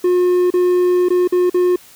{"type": "tone with dropouts", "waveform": "triangle", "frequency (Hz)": 359.1, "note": "F4", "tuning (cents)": 48, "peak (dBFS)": -9, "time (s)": [0.04, 1.76], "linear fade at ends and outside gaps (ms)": 5, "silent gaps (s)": [[0.504, 0.538], [1.087, 1.103], [1.276, 1.323], [1.498, 1.543]], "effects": ["white hiss -44 dBFS RMS until 1.95 s"]}